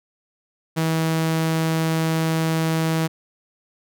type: tone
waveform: sawtooth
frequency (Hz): 161.4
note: E3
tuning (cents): -36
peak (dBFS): -15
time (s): 0.76-3.08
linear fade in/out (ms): 20
effects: none